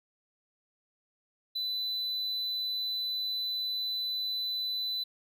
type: tone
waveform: triangle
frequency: 3999 Hz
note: B7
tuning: 21 cents sharp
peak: -29 dBFS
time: 1.55-5.04 s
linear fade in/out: 10 ms
effects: none